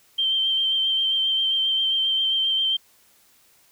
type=tone with vibrato; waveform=sine; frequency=3136 Hz; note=G7; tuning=in tune; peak=-19 dBFS; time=0.18-2.77 s; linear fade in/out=10 ms; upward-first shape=triangle; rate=7.5 Hz; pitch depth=23 cents each way; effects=white hiss -58 dBFS RMS until 3.71 s